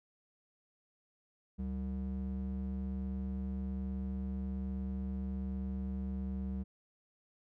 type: ring-modulated tone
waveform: triangle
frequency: 131.8 Hz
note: C3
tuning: 13 cents sharp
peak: -30 dBFS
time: 1.58-6.64 s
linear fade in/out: 20 ms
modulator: 60.6 Hz
effects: none